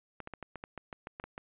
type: clicks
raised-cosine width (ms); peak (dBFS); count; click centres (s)
0.5; -26; 12; 0.203 / 0.274 / 0.337 / 0.427 / 0.557 / 0.639 / 0.777 / 0.928 / 1.071 / 1.199 / 1.24 / 1.379
effects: resampled to 8000 Hz